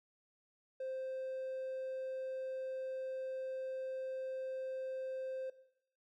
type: tone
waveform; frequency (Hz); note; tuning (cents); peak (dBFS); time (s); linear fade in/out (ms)
triangle; 523.3; C5; 0; -36; 0.8-5.5; 5
effects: noise-tail reverb RT60 0.7 s tail -17 dB re dry + tanh soft clip ceiling -32 dBFS